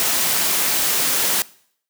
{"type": "noise", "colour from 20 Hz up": "white", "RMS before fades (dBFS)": -19, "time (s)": [0, 1.42], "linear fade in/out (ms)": 0, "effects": ["noise-tail reverb RT60 0.6 s tail -21 dB re dry", "high-pass 150 Hz 12 dB/octave"]}